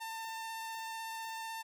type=tone with vibrato; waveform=sawtooth; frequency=898 Hz; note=A5; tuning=35 cents sharp; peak=-36 dBFS; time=0-1.63 s; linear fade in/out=20 ms; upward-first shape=sine; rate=16 Hz; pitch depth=10 cents each way; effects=none